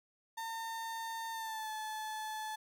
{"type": "tone with pitch glide", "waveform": "35% pulse", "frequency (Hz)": [907, 865.5], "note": ["A#5", "A5"], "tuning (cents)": [-48, -29], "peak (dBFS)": -37, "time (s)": [0.37, 2.56], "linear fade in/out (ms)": 10, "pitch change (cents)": -81, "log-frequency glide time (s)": [1.31, 1.7], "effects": []}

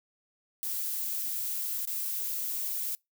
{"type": "noise with dropouts", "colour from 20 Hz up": "violet", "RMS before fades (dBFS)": -33, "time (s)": [0.63, 2.95], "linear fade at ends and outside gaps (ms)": 0, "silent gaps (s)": [1.852, 1.874], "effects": ["noise-tail reverb RT60 0.2 s tail -26 dB re dry"]}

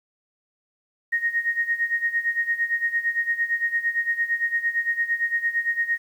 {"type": "tone with tremolo", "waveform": "sine", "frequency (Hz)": 1864.7, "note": "A#6", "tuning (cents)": 0, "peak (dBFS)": -18, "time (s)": [1.12, 5.98], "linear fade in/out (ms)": 10, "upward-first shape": "sine", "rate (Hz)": 8.8, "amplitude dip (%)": 80, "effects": ["9-bit"]}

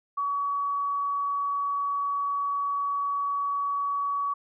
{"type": "tone", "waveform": "sine", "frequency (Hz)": 1132, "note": "C#6", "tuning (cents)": 36, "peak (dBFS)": -25, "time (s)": [0.17, 4.34], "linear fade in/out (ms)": 10, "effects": []}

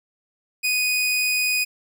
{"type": "tone", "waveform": "sawtooth", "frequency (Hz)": 2486, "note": "D#7", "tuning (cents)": -2, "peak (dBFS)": -16, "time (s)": [0.63, 1.65], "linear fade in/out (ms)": 20, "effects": []}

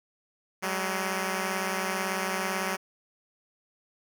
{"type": "beating tone pair", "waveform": "5% pulse", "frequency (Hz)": [188.7, 206.7], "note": ["F#3", "G#3"], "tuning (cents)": [34, -8], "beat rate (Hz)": 18, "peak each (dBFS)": [-18, -22], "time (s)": [0.62, 2.77], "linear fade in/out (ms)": 20, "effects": []}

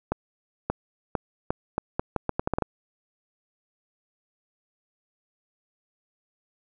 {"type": "accelerating click train", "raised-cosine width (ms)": 1, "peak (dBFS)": -10, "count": 13, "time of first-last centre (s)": [0.12, 2.623], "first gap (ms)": 580, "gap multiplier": 0.78, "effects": []}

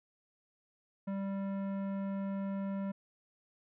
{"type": "tone with tanh clipping", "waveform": "sine", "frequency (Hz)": 196, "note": "G3", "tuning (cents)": 0, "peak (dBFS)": -36, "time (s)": [1.07, 2.92], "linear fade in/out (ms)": 10, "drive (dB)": 15, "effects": []}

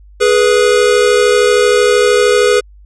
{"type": "tone pair together", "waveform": "square", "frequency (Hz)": [417.5, 490.5], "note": ["G#4", "B4"], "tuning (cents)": [9, -12], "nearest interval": "minor third", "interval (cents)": 279, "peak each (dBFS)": -11, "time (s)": [0.2, 2.61], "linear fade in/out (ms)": 20, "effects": ["added 50 Hz sine -37 dBFS peak until 2.85 s", "resampled to 22050 Hz"]}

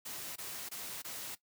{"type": "noise bursts", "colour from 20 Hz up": "white", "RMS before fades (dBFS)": -43, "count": 4, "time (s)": [0.05, 1.353], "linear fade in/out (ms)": 10, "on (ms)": 310, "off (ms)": 21, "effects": ["noise-tail reverb RT60 0.1 s tail -17 dB re dry", "high-pass 80 Hz 12 dB/octave"]}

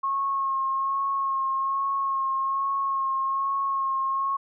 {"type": "tone with vibrato", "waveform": "sine", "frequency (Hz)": 1085, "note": "C#6", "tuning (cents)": -37, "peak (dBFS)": -23, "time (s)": [0.03, 4.37], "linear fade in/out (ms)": 10, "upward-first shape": "sine", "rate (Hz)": 1.2, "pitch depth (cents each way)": 20, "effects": []}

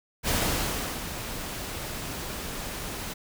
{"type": "noise with ADSR envelope", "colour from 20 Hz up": "pink", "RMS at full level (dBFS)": -25, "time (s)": [0.23, 3.14], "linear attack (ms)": 55, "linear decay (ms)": 720, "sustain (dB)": -10, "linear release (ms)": 13, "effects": []}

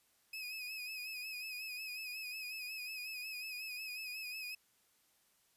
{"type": "tone with vibrato", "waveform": "30% pulse", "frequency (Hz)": 2531, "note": "D#7", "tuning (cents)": 29, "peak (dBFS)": -39, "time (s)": [0.33, 4.55], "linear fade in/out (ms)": 5, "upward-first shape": "sine", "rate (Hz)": 5.5, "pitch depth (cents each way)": 58, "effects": ["white hiss -73 dBFS RMS until 5.56 s", "resampled to 32000 Hz"]}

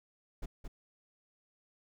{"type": "noise with echo", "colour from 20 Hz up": "brown", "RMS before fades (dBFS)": -37, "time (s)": [0.42, 0.46], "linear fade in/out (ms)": 10, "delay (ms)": 220, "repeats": 1, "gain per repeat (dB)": -4, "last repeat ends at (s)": 0.68, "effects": []}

